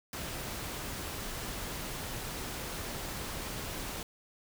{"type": "noise", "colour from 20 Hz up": "pink", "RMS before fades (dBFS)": -39, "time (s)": [0.13, 4.03], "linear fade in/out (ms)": 2, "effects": []}